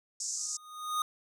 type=band-pass noise; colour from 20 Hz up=white; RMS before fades=-36 dBFS; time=0.2-0.57 s; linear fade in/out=5 ms; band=5600 to 7600 Hz; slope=48 dB/octave
type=tone with exponential growth; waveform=square; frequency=1236 Hz; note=D#6; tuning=12 cents flat; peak=-27 dBFS; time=0.37-1.02 s; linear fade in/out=2 ms; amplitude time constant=140 ms
effects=none